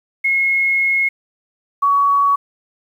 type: tone pair in turn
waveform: sine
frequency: 2166 / 1126.4 Hz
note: C#7 / C#6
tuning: -41 / +27 cents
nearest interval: major seventh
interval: 1132 cents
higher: first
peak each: -13 / -11 dBFS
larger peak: second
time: 0.24-1.09 / 1.82-2.36 s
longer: first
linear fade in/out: 10 ms
effects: 8-bit